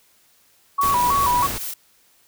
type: tone with vibrato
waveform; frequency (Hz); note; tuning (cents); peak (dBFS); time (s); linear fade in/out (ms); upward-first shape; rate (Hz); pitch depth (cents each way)
sine; 1046.5; C6; 0; -16; 0.78-1.47; 10; square; 3.1; 120
type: noise with tremolo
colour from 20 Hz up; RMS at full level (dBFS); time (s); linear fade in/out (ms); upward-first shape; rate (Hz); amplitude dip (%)
blue; -29; 0.81-1.74; 5; square; 5; 30
type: noise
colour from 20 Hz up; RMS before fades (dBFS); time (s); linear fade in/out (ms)
pink; -29; 0.83-1.58; 0
effects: white hiss -58 dBFS RMS until 2.27 s